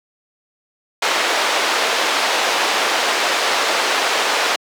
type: band-pass noise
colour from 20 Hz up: pink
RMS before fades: -18 dBFS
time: 1.02-4.56 s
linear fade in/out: 5 ms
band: 540 to 5000 Hz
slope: 12 dB/octave
effects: high-pass 300 Hz 12 dB/octave